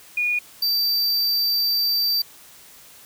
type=tone pair in turn; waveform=sine / square; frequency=2446 / 4658 Hz; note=D#7 / D8; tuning=-30 / -15 cents; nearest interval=major seventh; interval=1115 cents; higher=second; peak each=-19 dBFS; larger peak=neither; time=0.17-0.39 / 0.62-2.22 s; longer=second; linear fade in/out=5 ms; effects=white hiss -47 dBFS RMS until 3.05 s